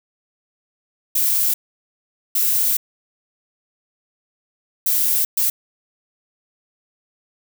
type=noise bursts at uneven times; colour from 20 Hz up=violet; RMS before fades=-18 dBFS; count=4; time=1.15-1.54 / 2.35-2.77 / 4.86-5.25 / 5.37-5.5 s; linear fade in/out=5 ms; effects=none